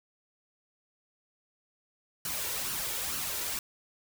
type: noise with flanger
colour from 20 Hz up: white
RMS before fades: -34 dBFS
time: 2.25-3.59 s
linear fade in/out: 2 ms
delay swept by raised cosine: 0.69 to 2.19 ms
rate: 2.2 Hz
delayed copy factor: +0.5
effects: none